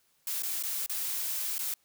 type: noise with dropouts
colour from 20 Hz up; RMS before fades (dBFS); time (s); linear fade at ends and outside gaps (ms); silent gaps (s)
blue; -33; 0.27-1.74; 2; 0.423-0.432 / 0.627-0.635 / 0.862-0.896 / 1.582-1.591
effects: white hiss -70 dBFS RMS until 1.84 s